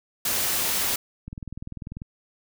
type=noise; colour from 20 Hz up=white; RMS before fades=-25 dBFS; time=0.25-0.96 s; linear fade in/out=5 ms
type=click train; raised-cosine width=5 ms; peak=-23 dBFS; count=16; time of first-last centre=1.28-2.019 s; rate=20.3 Hz
effects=none